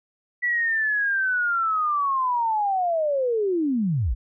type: linear sweep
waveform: sine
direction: down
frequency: 1963 to 41.2 Hz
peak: -20 dBFS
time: 0.42-4.15 s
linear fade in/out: 20 ms
effects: none